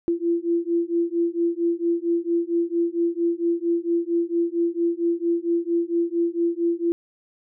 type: beating tone pair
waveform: sine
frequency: 337.8 / 342.2 Hz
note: E4 / F4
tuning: +42 / -35 cents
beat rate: 4.4 Hz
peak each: -23 dBFS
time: 0.08-6.92 s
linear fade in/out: 0 ms
effects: none